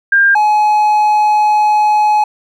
sine / triangle tone pair in turn, 1600 / 845.6 Hz, G6 / G#5, +35 / +31 cents, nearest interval major seventh, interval 1104 cents, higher first, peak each -6 dBFS, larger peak neither, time 0.12-0.35 / 0.35-2.24 s, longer second, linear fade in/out 5 ms, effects none

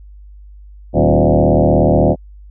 sine tone with frequency modulation, 207.7 Hz, G#3, in tune, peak -8 dBFS, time 0.93-2.16 s, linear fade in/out 50 ms, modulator 76.5 Hz, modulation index 6.2, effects added 50 Hz sine -35 dBFS peak until 2.5 s

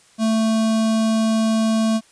square tone with notch filter, 221.7 Hz, A3, 13 cents sharp, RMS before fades -18 dBFS, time 0.18-2.01 s, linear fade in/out 50 ms, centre 1900 Hz, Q 1.3, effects white hiss -53 dBFS RMS until 2.11 s + resampled to 22050 Hz

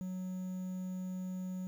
triangle tone with quantisation, 184.7 Hz, F#3, 3 cents flat, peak -35 dBFS, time 0.01-1.67 s, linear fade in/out 0 ms, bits 10, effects none

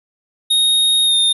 square tone with pitch glide, 3729 to 3654 Hz, A#7 to A#7, 0 to -35 cents, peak -12 dBFS, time 0.5-1.33 s, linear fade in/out 10 ms, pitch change -35 cents, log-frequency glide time 1.04-1.15 s, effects none

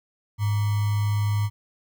sine tone with sample-and-hold, 103.83 Hz, G#2, in tune, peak -20 dBFS, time 0.38-1.5 s, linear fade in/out 50 ms, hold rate 1050 Hz, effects none

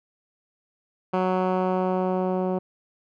10% pulse tone with low-pass filter sweep, 185 Hz, F#3, in tune, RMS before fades -24 dBFS, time 1.13-2.59 s, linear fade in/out 10 ms, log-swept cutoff 1600 to 570 Hz, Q 0.71, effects none

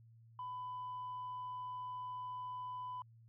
sine tone, 1000 Hz, B5, 21 cents sharp, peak -40 dBFS, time 0.39-3.02 s, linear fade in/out 2 ms, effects tanh soft clip ceiling -39 dBFS + added 114 Hz sine -59 dBFS peak until 3.28 s

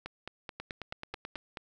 two click trains, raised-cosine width 0.3 ms, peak -23 / -23 dBFS, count 8 / 8, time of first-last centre 0.6-1.359 / 0.06-1.572 s, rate 9.22 / 4.63 Hz, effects none

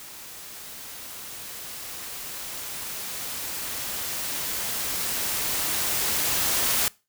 white noise with level ramp, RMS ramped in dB -42 to -23 dBFS, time 0-6.88 s, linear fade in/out 0 ms, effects noise-tail reverb RT60 0.3 s tail -23 dB re dry

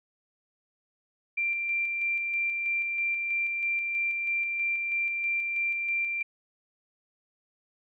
sine tone with tremolo, 2365 Hz, D7, 12 cents sharp, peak -25 dBFS, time 1.37-6.23 s, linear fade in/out 10 ms, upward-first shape square, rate 3.1 Hz, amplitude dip 30%, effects none

